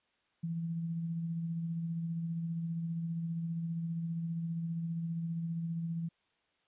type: tone with tremolo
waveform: sine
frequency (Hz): 166.4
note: E3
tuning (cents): +17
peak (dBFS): -32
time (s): 0.43-6.09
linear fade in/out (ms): 10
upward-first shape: sine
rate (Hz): 15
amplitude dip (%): 30
effects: white hiss -75 dBFS RMS until 6.67 s + resampled to 8000 Hz